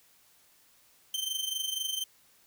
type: tone with amplitude modulation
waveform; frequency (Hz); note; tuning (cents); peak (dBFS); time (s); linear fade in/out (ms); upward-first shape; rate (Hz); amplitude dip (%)
sawtooth; 3112; G7; -13; -25; 1.14-2.04; 2; sine; 24.1; 70
effects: white hiss -63 dBFS RMS until 2.46 s